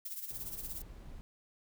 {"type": "noise with tremolo", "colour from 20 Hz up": "violet", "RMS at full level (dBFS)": -40, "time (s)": [0.05, 0.82], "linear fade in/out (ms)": 5, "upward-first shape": "sine", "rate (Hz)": 17, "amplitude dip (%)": 65}
{"type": "noise", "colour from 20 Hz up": "brown", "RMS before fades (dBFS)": -49, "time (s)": [0.31, 1.21], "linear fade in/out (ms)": 0}
{"effects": []}